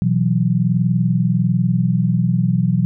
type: chord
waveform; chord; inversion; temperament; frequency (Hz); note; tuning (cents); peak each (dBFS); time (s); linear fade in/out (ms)
sine; B suspended fourth; none; equal; 123.47 / 164.81 / 185; B2 / E3 / F#3; 0 / 0 / 0; -18; 0.02-2.85; 0
effects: none